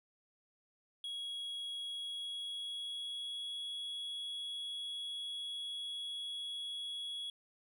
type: tone with pitch glide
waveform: triangle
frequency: 3322 to 3349 Hz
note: G#7 to G#7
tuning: 0 to +14 cents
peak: -38 dBFS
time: 1.04-7.3 s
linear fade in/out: 2 ms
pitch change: +14 cents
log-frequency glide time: 1.79-3.59 s
effects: none